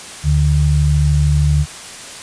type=tone pair together; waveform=sine; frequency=73.47 / 146.6 Hz; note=D2 / D3; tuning=+1 / -3 cents; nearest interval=octave; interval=1196 cents; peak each=-13 dBFS; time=0.23-1.66 s; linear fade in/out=50 ms; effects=white hiss -32 dBFS RMS until 2.22 s + resampled to 22050 Hz